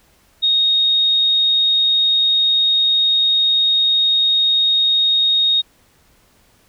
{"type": "tone", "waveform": "sine", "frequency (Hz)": 3729, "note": "A#7", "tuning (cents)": 0, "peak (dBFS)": -12, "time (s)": [0.42, 5.62], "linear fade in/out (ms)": 20, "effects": ["pink hiss -55 dBFS RMS until 6.68 s"]}